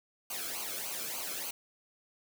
white noise with flanger, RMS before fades -38 dBFS, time 0.3-1.51 s, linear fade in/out 5 ms, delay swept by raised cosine 0.55 to 1.09 ms, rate 3.4 Hz, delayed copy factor -0.7, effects none

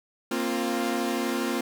sawtooth chord, Bb suspended second, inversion none, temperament equal with one note detuned, 233.1 / 265.6 / 349.2 Hz, Bb3 / C4 / F4, 0 / +26 / 0 cents, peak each -26 dBFS, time 0.31-1.61 s, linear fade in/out 5 ms, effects 9-bit

